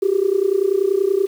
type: tone with amplitude modulation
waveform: sine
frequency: 390 Hz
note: G4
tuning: 9 cents flat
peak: -10 dBFS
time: 0.02-1.27 s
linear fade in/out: 10 ms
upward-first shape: sine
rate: 30.4 Hz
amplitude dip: 90%
effects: tanh soft clip ceiling -6 dBFS + 7-bit